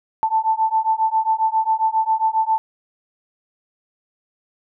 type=beating tone pair; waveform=sine; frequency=880 / 887.4 Hz; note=A5 / A5; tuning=0 / +14 cents; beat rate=7.4 Hz; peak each=-19 dBFS; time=0.23-2.58 s; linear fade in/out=0 ms; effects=none